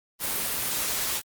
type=noise; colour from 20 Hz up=white; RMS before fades=-28 dBFS; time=0.19-1.22 s; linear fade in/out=50 ms; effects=Opus 24 kbps